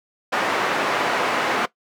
white band-pass noise, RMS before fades -22 dBFS, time 0.32-1.66 s, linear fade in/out 10 ms, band 290 to 1500 Hz, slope 12 dB/octave, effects noise-tail reverb RT60 0.1 s tail -17 dB re dry

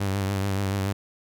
sawtooth tone with vibrato, 98 Hz, G2, in tune, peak -20 dBFS, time 0-0.93 s, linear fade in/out 10 ms, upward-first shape triangle, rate 7 Hz, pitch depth 54 cents each way, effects none

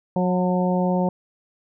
harmonic tone with a mistuned harmonic, 181.7 Hz, F#3, 31 cents flat, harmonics 1 / 2 / 3 / 4 / 5, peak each -20 / -28 / -25 / -29 / -29 dBFS, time 0.16-1.09 s, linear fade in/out 2 ms, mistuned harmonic 5, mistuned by -18 cents, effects none

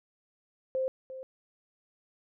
sine tone with echo, 523.3 Hz, C5, in tune, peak -27 dBFS, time 0.75-0.88 s, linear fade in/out 0 ms, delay 350 ms, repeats 1, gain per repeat -12 dB, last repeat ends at 1.23 s, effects none

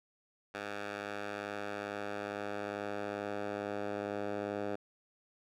10% pulse tone with band-pass filter sweep, 102.3 Hz, G#2, 26 cents flat, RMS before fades -39 dBFS, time 0.54-4.76 s, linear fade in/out 10 ms, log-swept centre 1500 to 600 Hz, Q 0.76, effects none

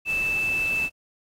sine tone in noise, 2637 Hz, E7, in tune, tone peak -22 dBFS, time 0.05-0.9 s, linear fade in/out 50 ms, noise pink, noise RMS -39 dBFS, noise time 0.05-0.9 s, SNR +14 dB, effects AAC 48 kbps

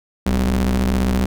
35% pulse ring-modulated tone, 62.3 Hz, B1, 16 cents sharp, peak -11 dBFS, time 0.26-1.26 s, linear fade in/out 5 ms, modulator 132 Hz, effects none

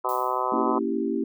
harmonic tone, 127 Hz, B2, 49 cents sharp, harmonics 3 / 4 / 5 / 6 / 7 / 8 / 9 / 10, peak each -33 / -33 / -33 / -32 / -32 / -27 / -33 / -33 dBFS, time 0.04-0.79 s, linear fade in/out 10 ms
violet noise with exponential decay, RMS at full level -38 dBFS, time 0.09-0.6 s, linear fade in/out 0 ms, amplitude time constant 110 ms
sine chord, A# diminished seventh, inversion none, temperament equal with one note detuned, 233.1 / 278.1 / 329.6 / 392 Hz, A#3 / C#4 / E4 / G4, 0 / +6 / 0 / 0 cents, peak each -29 dBFS, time 0.52-1.24 s, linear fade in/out 5 ms
effects none

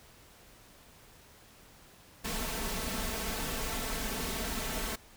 pink noise with comb filter, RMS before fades -35 dBFS, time 2.24-4.96 s, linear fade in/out 10 ms, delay 4.5 ms, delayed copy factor +0.7, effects pink hiss -57 dBFS RMS until 5.16 s

